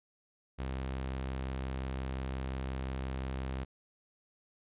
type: tone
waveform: sawtooth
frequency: 65.7 Hz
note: C2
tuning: 8 cents sharp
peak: -31 dBFS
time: 0.58-3.65 s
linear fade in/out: 20 ms
effects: resampled to 8000 Hz